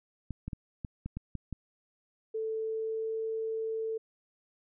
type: clicks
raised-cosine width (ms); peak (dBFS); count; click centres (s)
5; -24; 8; 0.307 / 0.48 / 0.532 / 0.848 / 1.06 / 1.17 / 1.353 / 1.527
type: tone with pitch glide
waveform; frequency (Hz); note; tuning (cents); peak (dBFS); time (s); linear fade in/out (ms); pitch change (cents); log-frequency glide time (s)
sine; 441.6 to 444.7; A4 to A4; +6 to +18; -31; 2.34-3.98; 10; +12; 2.55-3.2
effects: none